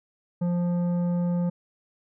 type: tone with tanh clipping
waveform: sine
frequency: 175.1 Hz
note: F3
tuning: 5 cents sharp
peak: -24 dBFS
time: 0.41-1.5 s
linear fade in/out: 10 ms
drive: 10 dB
effects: none